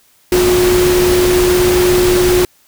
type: tone in noise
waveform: sine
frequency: 360.7 Hz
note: F#4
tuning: 44 cents flat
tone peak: -9 dBFS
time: 0.32-2.45 s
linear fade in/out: 2 ms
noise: pink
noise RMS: -17 dBFS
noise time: 0.32-2.45 s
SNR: +5 dB
effects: white hiss -52 dBFS RMS until 2.67 s